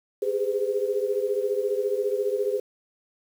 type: tone cluster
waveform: sine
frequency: 402.9 / 417.5 / 509 Hz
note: G4 / G#4 / C5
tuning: +48 / +9 / -48 cents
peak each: -27 / -27 / -28 dBFS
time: 0.22-2.6 s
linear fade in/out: 5 ms
effects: 8-bit